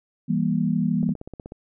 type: chord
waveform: sine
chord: E diminished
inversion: none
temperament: just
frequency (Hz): 164.81 / 197.78 / 237.3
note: E3 / G3 / Bb3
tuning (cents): 0 / +16 / +31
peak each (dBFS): -24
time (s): 0.28-1.14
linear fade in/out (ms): 20
type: click train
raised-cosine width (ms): 2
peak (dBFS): -23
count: 9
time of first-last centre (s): 1.03-1.521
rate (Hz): 16.3
effects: none